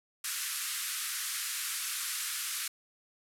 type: band-pass noise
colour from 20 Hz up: white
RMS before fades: -36 dBFS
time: 0.24-2.68 s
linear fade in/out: 5 ms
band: 1200 to 13000 Hz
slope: 48 dB/octave
effects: none